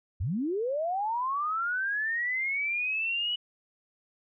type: linear sweep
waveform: sine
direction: up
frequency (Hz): 69.3 to 2960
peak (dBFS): -27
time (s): 0.2-3.36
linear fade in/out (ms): 10
effects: none